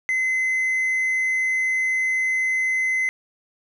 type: tone with hard clipping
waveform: sine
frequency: 2048 Hz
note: C7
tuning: 38 cents flat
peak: -20 dBFS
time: 0.09-3.09 s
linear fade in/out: 0 ms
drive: 2 dB
effects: none